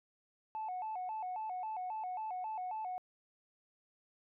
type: tone with vibrato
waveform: sine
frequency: 800 Hz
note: G5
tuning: 35 cents sharp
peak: -36 dBFS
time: 0.55-2.98 s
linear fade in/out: 0 ms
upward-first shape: square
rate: 3.7 Hz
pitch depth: 150 cents each way
effects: tanh soft clip ceiling -34 dBFS